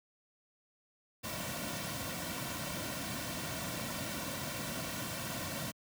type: noise with comb filter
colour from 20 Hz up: pink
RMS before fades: -39 dBFS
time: 1.23-5.72 s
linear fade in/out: 20 ms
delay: 2.4 ms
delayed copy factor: -0.65
effects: high-pass 80 Hz 12 dB/octave